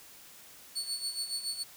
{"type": "tone with tremolo", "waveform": "30% pulse", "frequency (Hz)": 4435, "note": "C#8", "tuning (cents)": 0, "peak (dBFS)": -28, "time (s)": [0.75, 1.64], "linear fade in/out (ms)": 20, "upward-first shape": "sine", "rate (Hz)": 7.1, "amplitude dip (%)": 70, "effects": ["white hiss -53 dBFS RMS until 1.76 s"]}